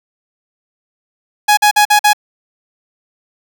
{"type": "tone bursts", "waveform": "sawtooth", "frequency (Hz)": 835, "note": "G#5", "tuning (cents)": 9, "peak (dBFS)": -3, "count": 5, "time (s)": [1.48, 2.133], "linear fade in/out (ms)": 10, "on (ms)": 93, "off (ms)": 47, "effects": []}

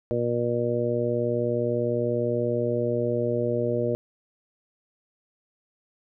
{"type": "harmonic tone", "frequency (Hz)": 119.8, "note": "A#2", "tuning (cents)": 48, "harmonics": [1, 2, 3, 4, 5], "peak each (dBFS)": [-30, -31, -29, -27, -29], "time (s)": [0.11, 3.95], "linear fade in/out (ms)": 0, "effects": []}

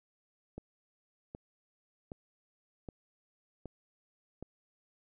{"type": "click train", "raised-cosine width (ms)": 2, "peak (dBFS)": -29, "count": 6, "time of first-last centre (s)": [0.58, 4.426], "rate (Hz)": 1.3, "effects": []}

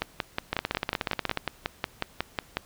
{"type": "two click trains", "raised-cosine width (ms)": 0.3, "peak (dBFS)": [-10, -10], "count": [15, 15], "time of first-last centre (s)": [[0.02, 2.57], [0.53, 1.373]], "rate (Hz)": [5.49, 16.6], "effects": ["pink hiss -55 dBFS RMS until 2.65 s"]}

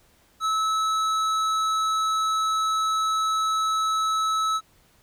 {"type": "tone with hard clipping", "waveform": "sine", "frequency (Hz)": 1300, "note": "E6", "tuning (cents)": -24, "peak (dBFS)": -23, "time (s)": [0.4, 4.61], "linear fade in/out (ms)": 50, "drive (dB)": 11, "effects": ["pink hiss -60 dBFS RMS until 5.02 s"]}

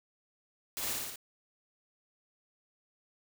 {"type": "noise with echo", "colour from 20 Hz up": "white", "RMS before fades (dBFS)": -37, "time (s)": [0.77, 0.93], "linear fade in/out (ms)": 0, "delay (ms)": 57, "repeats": 4, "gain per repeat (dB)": -2, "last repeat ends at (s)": 1.158, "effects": []}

